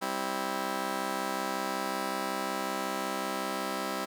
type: chord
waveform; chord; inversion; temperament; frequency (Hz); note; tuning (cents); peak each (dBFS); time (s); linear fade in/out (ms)
10% pulse; C major; second; just; 196.22 / 261.6 / 327; G3 / C4 / E4; +2 / 0 / -14; -28; 0.01-4.06; 20
effects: none